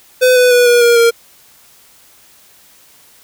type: tone with pitch steps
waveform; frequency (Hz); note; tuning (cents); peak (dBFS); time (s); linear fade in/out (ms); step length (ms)
square; 506 / 497.6 / 489.3 / 481.2 / 473.2 / 465.3; B4 / B4 / B4 / B4 / A#4 / A#4; +42 / +13 / -16 / -45 / +26 / -3; -7; 0.21-1.11; 20; 150
effects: white hiss -46 dBFS RMS until 3.23 s